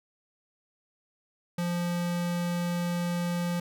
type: tone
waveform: square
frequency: 174.2 Hz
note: F3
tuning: 4 cents flat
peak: -28 dBFS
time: 1.58-3.6 s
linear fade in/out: 5 ms
effects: none